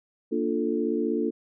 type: chord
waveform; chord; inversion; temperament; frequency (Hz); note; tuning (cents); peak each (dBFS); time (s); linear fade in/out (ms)
sine; Bb major seventh; none; equal; 233.1 / 293.7 / 349.2 / 440; Bb3 / D4 / F4 / A4; 0 / 0 / 0 / 0; -29; 0.31-1.31; 20
effects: none